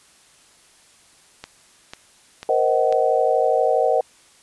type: click train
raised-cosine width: 0.2 ms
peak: -16 dBFS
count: 4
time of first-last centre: 1.44-2.925 s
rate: 2.02 Hz
type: chord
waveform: sine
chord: C half-diminished seventh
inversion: third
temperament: just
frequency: 470.9 / 523.3 / 627.9 / 753.5 Hz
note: Bb4 / C5 / Eb5 / Gb5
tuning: +18 / 0 / +16 / +31 cents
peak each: -21 dBFS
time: 2.49-4.01 s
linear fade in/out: 2 ms
effects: white hiss -53 dBFS RMS until 4.42 s + resampled to 24000 Hz